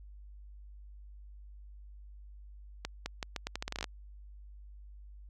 accelerating click train, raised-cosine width 0.2 ms, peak -18 dBFS, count 14, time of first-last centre 2.85-3.842 s, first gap 210 ms, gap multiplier 0.8, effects added 50 Hz sine -48 dBFS peak until 5.29 s

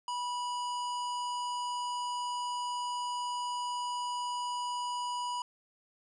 harmonic tone, 978 Hz, B5, 17 cents flat, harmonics 1 / 3 / 5 / 7 / 9, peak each -33 / -43 / -47 / -50 / -52 dBFS, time 0.08-5.42 s, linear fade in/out 2 ms, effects 12-bit

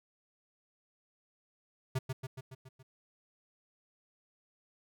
square tone with echo, 130.81 Hz, C3, in tune, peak -30 dBFS, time 1.95-1.99 s, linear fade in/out 10 ms, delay 140 ms, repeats 6, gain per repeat -4 dB, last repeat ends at 2.83 s, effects none

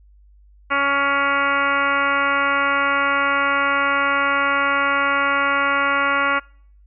harmonic tone, 280 Hz, C#4, 18 cents sharp, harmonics 1 / 2 / 3 / 4 / 5 / 6 / 7 / 8 / 9 / 10, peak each -30 / -27 / -30 / -21 / -21 / -31 / -26 / -27 / -32 / -32 dBFS, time 0.7-6.4 s, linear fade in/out 20 ms, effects noise-tail reverb RT60 0.6 s tail -26 dB re dry + added 50 Hz sine -47 dBFS peak until 6.86 s

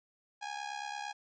sawtooth tone with amplitude modulation, 824 Hz, G#5, 14 cents flat, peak -31 dBFS, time 0.41-1.13 s, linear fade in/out 20 ms, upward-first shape sine, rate 68.8 Hz, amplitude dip 75%, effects resampled to 16000 Hz

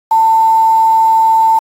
sine tone with quantisation, 893 Hz, A5, 25 cents sharp, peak -6 dBFS, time 0.11-1.59 s, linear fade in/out 5 ms, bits 5, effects AAC 64 kbps

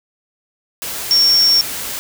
sine tone in noise, 5490 Hz, F8, 31 cents flat, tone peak -9 dBFS, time 1.11-1.61 s, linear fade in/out 0 ms, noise white, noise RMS -25 dBFS, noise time 0.82-1.99 s, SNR +13 dB, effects none

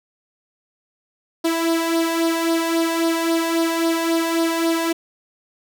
sawtooth tone with flanger, 330.7 Hz, E4, 6 cents sharp, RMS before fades -20 dBFS, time 1.44-4.93 s, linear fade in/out 10 ms, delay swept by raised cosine 0.2 to 1.15 ms, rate 3.7 Hz, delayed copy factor +0.6, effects none

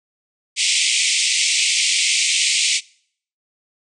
pink band-pass noise, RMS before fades -18 dBFS, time 0.56-2.81 s, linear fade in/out 50 ms, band 2100 to 9000 Hz, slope 96 dB/octave, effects noise-tail reverb RT60 0.6 s tail -24 dB re dry

